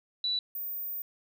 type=tone pair in turn; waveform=sine; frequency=3951 / 14969 Hz; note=B7 / A#9; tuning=0 / +6 cents; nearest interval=octave + major seventh; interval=2306 cents; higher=second; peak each=-27 / -33 dBFS; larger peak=first; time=0.24-0.39 / 0.55-1.02 s; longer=second; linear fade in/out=2 ms; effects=none